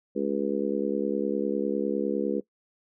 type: harmonic tone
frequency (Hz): 69.9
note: C#2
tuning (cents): +15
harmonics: 3 / 4 / 5 / 6 / 7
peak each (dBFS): -31 / -31 / -31 / -31 / -31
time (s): 0.15-2.41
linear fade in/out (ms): 20
effects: noise-tail reverb RT60 0.1 s tail -20 dB re dry